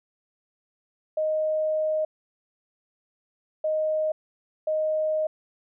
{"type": "tone bursts at uneven times", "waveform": "sine", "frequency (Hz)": 622, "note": "D#5", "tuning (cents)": -1, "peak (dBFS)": -22, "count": 3, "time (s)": [[1.17, 2.05], [3.64, 4.12], [4.67, 5.27]], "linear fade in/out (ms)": 5, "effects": []}